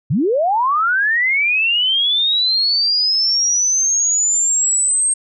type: linear sweep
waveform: sine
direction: up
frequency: 110.4 to 8480 Hz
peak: -13 dBFS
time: 0.1-5.14 s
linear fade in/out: 10 ms
effects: none